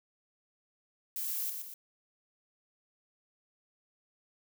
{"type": "noise with echo", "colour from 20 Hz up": "violet", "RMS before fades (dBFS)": -36, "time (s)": [1.16, 1.5], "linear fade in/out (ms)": 2, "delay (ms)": 120, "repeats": 2, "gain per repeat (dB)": -5, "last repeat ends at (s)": 1.74, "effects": []}